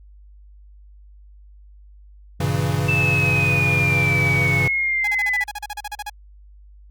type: chord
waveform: square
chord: G diminished seventh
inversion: none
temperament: equal with one note detuned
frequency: 98 / 118.17 / 138.59 / 164.81 Hz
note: G2 / Bb2 / Db3 / Fb3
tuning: 0 / +24 / 0 / 0 cents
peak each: -25 / -28 / -23 / -27 dBFS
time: 2.4-4.68 s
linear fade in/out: 5 ms
type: linear sweep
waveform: sine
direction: down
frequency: 2650 to 1975.5 Hz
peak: -18 dBFS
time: 2.88-5.44 s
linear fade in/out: 10 ms
type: tone bursts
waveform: sawtooth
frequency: 830.6 Hz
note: G#5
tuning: in tune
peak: -23 dBFS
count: 15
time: 5.04-6.098 s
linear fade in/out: 5 ms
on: 36 ms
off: 37 ms
effects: added 50 Hz sine -43 dBFS peak until 6.9 s + Opus 48 kbps